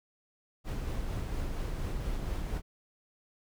brown noise with tremolo, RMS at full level -33 dBFS, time 0.64-2.62 s, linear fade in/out 50 ms, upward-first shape sine, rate 4.3 Hz, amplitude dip 25%, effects none

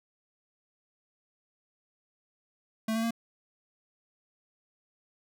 square tone with pitch steps, 221.1 / 225.6 / 230.2 Hz, A3 / A3 / A#3, +9 / +44 / -22 cents, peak -28 dBFS, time 2.88-3.108 s, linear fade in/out 5 ms, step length 76 ms, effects none

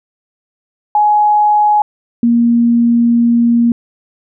sine tone pair in turn, 839 / 235.4 Hz, G#5 / A#3, +17 / +17 cents, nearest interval octave + minor seventh, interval 2200 cents, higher first, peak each -7 dBFS, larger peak neither, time 0.95-1.82 / 2.23-3.72 s, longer second, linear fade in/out 2 ms, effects none

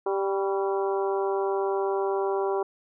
harmonic tone with a mistuned harmonic, 196 Hz, G3, in tune, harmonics 2 / 3 / 4 / 5 / 6 / 7, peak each -25 / -34 / -32 / -34 / -39 / -42 dBFS, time 0.06-2.63 s, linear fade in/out 5 ms, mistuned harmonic 6, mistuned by -62 cents, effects none

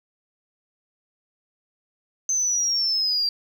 sine linear sweep, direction down, 6240 to 4699 Hz, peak -19 dBFS, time 2.29-3.29 s, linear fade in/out 2 ms, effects tanh soft clip ceiling -15 dBFS + 9-bit

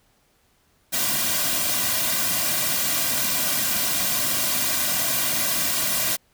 white noise with comb filter, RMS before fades -23 dBFS, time 0.92-6.17 s, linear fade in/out 20 ms, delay 2.3 ms, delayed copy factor -0.8, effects pink hiss -63 dBFS RMS until 6.33 s

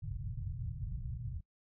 white low-pass noise, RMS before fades -40 dBFS, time 0.02-1.41 s, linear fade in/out 10 ms, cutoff 140 Hz, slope 48 dB/octave, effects noise-tail reverb RT60 0.1 s tail -24 dB re dry

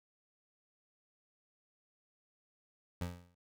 25% pulse tone with exponential decay, 87.9 Hz, F2, 12 cents sharp, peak -30 dBFS, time 3.01-3.35 s, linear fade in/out 5 ms, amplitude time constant 73 ms, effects none

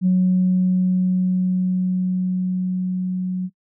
sine tone with level ramp, 183.8 Hz, F#3, 11 cents flat, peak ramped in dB -12 to -21 dBFS, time 0.01-3.5 s, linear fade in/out 50 ms, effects noise-tail reverb RT60 0.1 s tail -25 dB re dry + tanh soft clip ceiling -9 dBFS

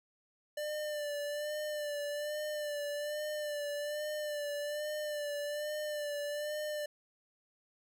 square tone with vibrato, 593 Hz, D5, 17 cents sharp, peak -36 dBFS, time 0.57-6.86 s, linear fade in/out 5 ms, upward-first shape sine, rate 1.2 Hz, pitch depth 36 cents each way, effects none

